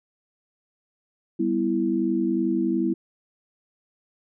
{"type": "chord", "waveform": "sine", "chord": "E minor", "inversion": "first", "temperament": "equal", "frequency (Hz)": [196, 246.9, 329.6], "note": ["G3", "B3", "E4"], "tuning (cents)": [0, 0, 0], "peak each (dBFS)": [-27, -26, -23], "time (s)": [1.39, 2.94], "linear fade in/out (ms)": 10, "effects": []}